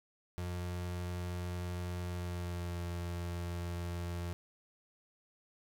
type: tone with pitch glide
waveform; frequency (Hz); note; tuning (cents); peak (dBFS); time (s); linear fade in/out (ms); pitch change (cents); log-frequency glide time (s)
35% pulse; 88.7 to 86.72; F2 to F2; +27 to -12; -35; 0.38-4.33; 0; -39; 2.1-2.82
effects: none